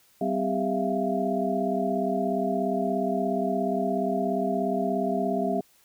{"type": "tone cluster", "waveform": "sine", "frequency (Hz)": [193.8, 257.3, 401.2, 657, 694], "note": ["G3", "C4", "G4", "E5", "F5"], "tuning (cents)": [-20, -29, 40, -6, -11], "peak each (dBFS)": -30, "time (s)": [0.21, 5.61], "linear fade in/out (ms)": 5, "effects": ["white hiss -61 dBFS RMS until 5.84 s"]}